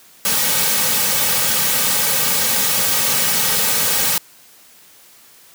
white noise with comb filter, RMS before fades -17 dBFS, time 0.25-4.18 s, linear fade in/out 2 ms, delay 2.9 ms, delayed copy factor -0.75, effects white hiss -47 dBFS RMS until 5.54 s + high-pass 100 Hz 12 dB/octave

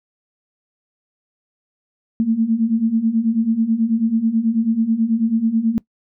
sine beating tone pair, 220 / 229.2 Hz, A3 / A#3, 0 / -29 cents, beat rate 9.2 Hz, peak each -20 / -16 dBFS, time 2.2-5.78 s, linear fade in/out 0 ms, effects noise-tail reverb RT60 0.1 s tail -22 dB re dry

